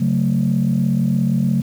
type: chord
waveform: sine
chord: F# minor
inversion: second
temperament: just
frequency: 138.75 / 185 / 222 Hz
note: C#3 / F#3 / A3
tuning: +2 / 0 / +16 cents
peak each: -18 dBFS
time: 0-1.62 s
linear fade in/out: 10 ms
effects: tanh soft clip ceiling -8 dBFS + 7-bit